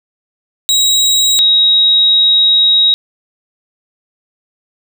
30% pulse / sine tone pair in turn, 3829 / 3803 Hz, A#7 / A#7, +46 / +34 cents, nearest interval unison, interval 12 cents, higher first, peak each -6 dBFS, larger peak neither, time 0.69-1.39 / 1.39-2.94 s, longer second, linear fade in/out 0 ms, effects none

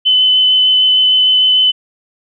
sine tone with vibrato, 3027 Hz, F#7, 39 cents sharp, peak -7 dBFS, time 0.05-1.72 s, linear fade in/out 20 ms, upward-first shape triangle, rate 6.6 Hz, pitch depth 10 cents each way, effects none

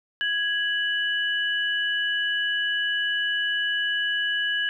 sine tone pair together, 1661.2 / 2960 Hz, G#6 / F#7, 0 / 0 cents, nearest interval minor seventh, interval 1000 cents, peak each -24 / -27 dBFS, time 0.21-4.69 s, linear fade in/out 0 ms, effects 10-bit

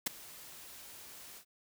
white noise with ADSR envelope, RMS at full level -28 dBFS, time 0.06-1.45 s, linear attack 10 ms, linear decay 9 ms, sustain -23 dB, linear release 81 ms, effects none

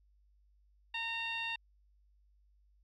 15% pulse tone with low-pass filter, 917 Hz, A#5, 29 cents flat, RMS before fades -38 dBFS, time 0.94-1.56 s, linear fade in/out 5 ms, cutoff 3200 Hz, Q 4, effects added 50 Hz sine -65 dBFS peak until 2.83 s

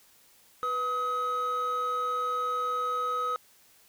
triangle tone pair together, 493.9 / 1269.2 Hz, B4 / D#6, 0 / +34 cents, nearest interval octave + major third, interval 1634 cents, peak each -33 / -25 dBFS, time 0.63-3.36 s, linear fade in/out 0 ms, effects tanh soft clip ceiling -21 dBFS + white hiss -60 dBFS RMS until 3.88 s

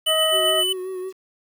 harmonic tone, 633 Hz, D#5, 30 cents sharp, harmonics 1 / 2 / 3, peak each -21 / -27 / -31 dBFS, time 0.06-0.64 s, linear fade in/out 50 ms
square tone with tremolo, 2995 Hz, F#7, 20 cents sharp, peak -18 dBFS, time 0.06-0.73 s, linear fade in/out 10 ms, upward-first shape sine, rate 7.7 Hz, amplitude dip 35%
triangle tone with vibrato, 372.5 Hz, F#4, 12 cents sharp, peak -25 dBFS, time 0.31-1.13 s, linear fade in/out 50 ms, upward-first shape sine, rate 5.5 Hz, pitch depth 33 cents each way
effects 8-bit

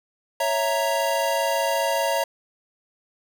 square chord, A# diminished, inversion first, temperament equal, 554.4 / 659.3 / 932.3 Hz, C#5 / E5 / A#5, 0 / 0 / 0 cents, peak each -26 dBFS, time 0.4-2.24 s, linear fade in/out 5 ms, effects none

